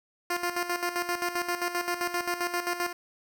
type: tone with tremolo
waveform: 10% pulse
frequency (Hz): 350.7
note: F4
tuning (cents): +7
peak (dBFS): -18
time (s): 0.3-2.93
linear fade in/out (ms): 5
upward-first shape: square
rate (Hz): 7.6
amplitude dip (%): 65
effects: none